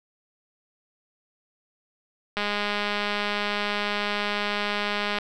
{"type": "click train", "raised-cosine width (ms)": 0.3, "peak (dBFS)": -11, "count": 581, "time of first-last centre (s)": [2.37, 5.186], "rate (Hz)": 206, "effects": []}